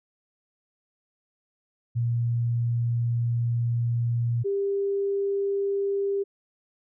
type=tone pair in turn; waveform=sine; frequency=118.2 / 397.6 Hz; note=A#2 / G4; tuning=+24 / +25 cents; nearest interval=octave + major sixth; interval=2101 cents; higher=second; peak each=-22 / -23 dBFS; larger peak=first; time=1.95-4.44 / 4.44-6.24 s; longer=first; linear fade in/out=20 ms; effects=none